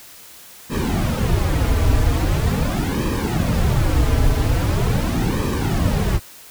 brown noise with flanger, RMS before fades -18 dBFS, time 0.69-6.2 s, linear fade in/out 50 ms, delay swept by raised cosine 1.4 to 5.6 ms, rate 0.42 Hz, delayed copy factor -0.8, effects white hiss -42 dBFS RMS until 6.5 s

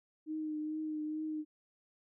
sine tone with vibrato, 308.4 Hz, D#4, 15 cents flat, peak -35 dBFS, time 0.26-1.45 s, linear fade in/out 50 ms, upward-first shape triangle, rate 2.3 Hz, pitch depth 27 cents each way, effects none

